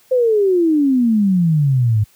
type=exponential sweep; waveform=sine; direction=down; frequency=523.3 to 102.4 Hz; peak=-11 dBFS; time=0.11-2.04 s; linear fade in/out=10 ms; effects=white hiss -53 dBFS RMS until 2.15 s + high-pass 60 Hz 12 dB/octave